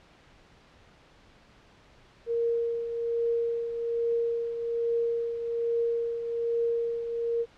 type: tone with tremolo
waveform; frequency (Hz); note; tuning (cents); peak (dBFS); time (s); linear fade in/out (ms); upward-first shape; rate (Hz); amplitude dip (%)
sine; 466.2; A#4; 0; -23; 2.26-7.46; 50; triangle; 1.2; 60
effects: pink hiss -57 dBFS RMS until 7.57 s + low-pass 4000 Hz 12 dB/octave